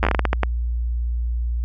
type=slowing click train; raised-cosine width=0.5 ms; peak=-3 dBFS; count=11; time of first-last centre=0.03-0.433 s; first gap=9 ms; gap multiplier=1.31; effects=added 59 Hz sine -20 dBFS peak until 1.64 s